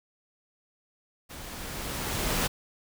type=noise with level ramp; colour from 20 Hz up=pink; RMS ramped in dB=-43 to -26 dBFS; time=1.29-2.48 s; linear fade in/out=20 ms; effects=none